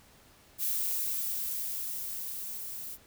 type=noise with level ramp; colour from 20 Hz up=violet; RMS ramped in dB=-30 to -41 dBFS; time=0.58-2.98 s; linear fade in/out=50 ms; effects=pink hiss -59 dBFS RMS until 3.06 s